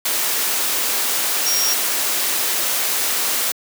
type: tone in noise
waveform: sine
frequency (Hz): 5610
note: F8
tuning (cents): +7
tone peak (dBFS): -18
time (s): 1.46-1.74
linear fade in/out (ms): 5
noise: white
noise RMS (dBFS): -20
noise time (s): 0.05-3.52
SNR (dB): -1
effects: high-pass 300 Hz 12 dB/octave